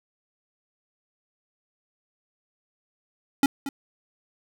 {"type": "tone with echo", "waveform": "square", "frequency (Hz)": 277.2, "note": "C#4", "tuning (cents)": 0, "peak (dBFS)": -16, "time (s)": [3.43, 3.46], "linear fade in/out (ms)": 2, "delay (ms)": 230, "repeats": 1, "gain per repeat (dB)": -13, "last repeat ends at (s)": 3.69, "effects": []}